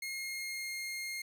sawtooth tone with pitch glide, 2146 to 2131 Hz, C7 to C7, +43 to +31 cents, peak -34 dBFS, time 0.02-1.22 s, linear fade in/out 5 ms, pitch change -12 cents, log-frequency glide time 0.13-0.72 s, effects none

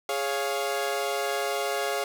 sawtooth chord, Db major, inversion second, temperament equal, 415.3 / 554.4 / 698.5 Hz, Ab4 / Db5 / F5, 0 / 0 / 0 cents, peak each -27 dBFS, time 0.09-2.04 s, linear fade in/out 2 ms, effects none

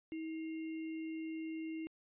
sine tone with sample-and-hold, 320.1 Hz, D#4, 49 cents sharp, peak -39 dBFS, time 0.12-1.87 s, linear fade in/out 0 ms, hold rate 2450 Hz, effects resampled to 8000 Hz

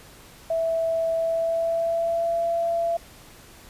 sine tone with pitch glide, 657 to 675.5 Hz, E5 to E5, -6 to +42 cents, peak -21 dBFS, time 0.5-2.97 s, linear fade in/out 5 ms, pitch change +48 cents, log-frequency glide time 1.16-2.41 s, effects pink hiss -48 dBFS RMS until 3.69 s + resampled to 32000 Hz

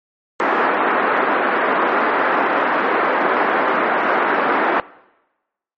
white band-pass noise, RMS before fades -17 dBFS, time 0.4-4.8 s, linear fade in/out 0 ms, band 260 to 1600 Hz, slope 24 dB/octave, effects noise-tail reverb RT60 1.0 s tail -21 dB re dry + MP3 32 kbps

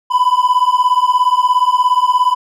triangle beating tone pair, 990 / 1007 Hz, B5 / B5, +4 / +33 cents, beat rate 17 Hz, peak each -11 dBFS, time 0.1-2.35 s, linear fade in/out 20 ms, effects none

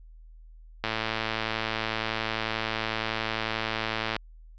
click train, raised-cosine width 0.3 ms, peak -12 dBFS, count 370, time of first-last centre 0.84-4.164 s, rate 111 Hz, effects added 40 Hz sine -46 dBFS peak until 4.58 s + resampled to 16000 Hz

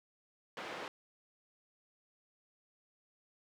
pink band-pass noise, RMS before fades -44 dBFS, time 0.57-0.88 s, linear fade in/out 2 ms, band 380 to 2800 Hz, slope 12 dB/octave, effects none

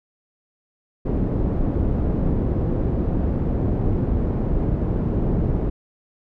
pink low-pass noise, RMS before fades -21 dBFS, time 1.05-5.7 s, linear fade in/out 10 ms, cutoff 360 Hz, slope 12 dB/octave, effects none

